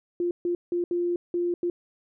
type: tone bursts at uneven times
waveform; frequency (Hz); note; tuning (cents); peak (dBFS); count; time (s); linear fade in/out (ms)
sine; 349.2; F4; 0; -23; 6; 0.2-0.31 / 0.45-0.55 / 0.72-0.84 / 0.91-1.16 / 1.34-1.54 / 1.63-1.7; 2
effects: none